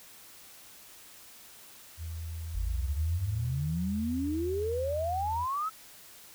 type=tone; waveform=sine; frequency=81.9 Hz; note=E2; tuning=11 cents flat; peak=-35 dBFS; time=1.97-5.47 s; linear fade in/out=50 ms
type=exponential sweep; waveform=sine; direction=up; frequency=46.25 to 1326 Hz; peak=-29 dBFS; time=2.54-5.7 s; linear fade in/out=20 ms
effects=white hiss -52 dBFS RMS until 6.34 s